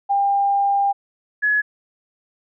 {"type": "tone pair in turn", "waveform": "sine", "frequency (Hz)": [799, 1693], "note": ["G5", "G#6"], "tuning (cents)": [33, 33], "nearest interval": "octave + minor second", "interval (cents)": 1300, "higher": "second", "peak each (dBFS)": -15, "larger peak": "neither", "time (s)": [[0.09, 0.93], [1.42, 1.62]], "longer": "first", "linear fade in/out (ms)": 20, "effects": []}